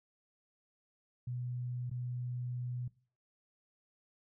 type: tone with dropouts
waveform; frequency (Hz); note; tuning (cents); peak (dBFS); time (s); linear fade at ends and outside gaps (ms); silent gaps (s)
sine; 123.47; B2; 0; -36; 1.27-2.88; 5; 1.898-1.912
effects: noise-tail reverb RT60 0.4 s tail -20 dB re dry